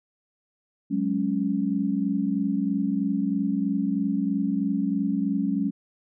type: chord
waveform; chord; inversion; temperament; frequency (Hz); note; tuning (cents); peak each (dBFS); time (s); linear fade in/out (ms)
sine; F# suspended second; none; just; 185 / 208.1 / 277.5; F#3 / G#3 / C#4; 0 / +4 / +2; -28 / -26 / -26; 0.9-5.71; 20
effects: none